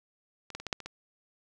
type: clicks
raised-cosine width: 0.2 ms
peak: -27 / -20 / -26 / -18 / -11 / -26 / -23 dBFS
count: 7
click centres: 0.503 / 0.55 / 0.6 / 0.667 / 0.728 / 0.803 / 0.86 s
effects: none